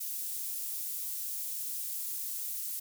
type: high-pass noise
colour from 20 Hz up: pink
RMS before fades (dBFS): -37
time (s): 0-2.8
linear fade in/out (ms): 10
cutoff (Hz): 12000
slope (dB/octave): 12
effects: none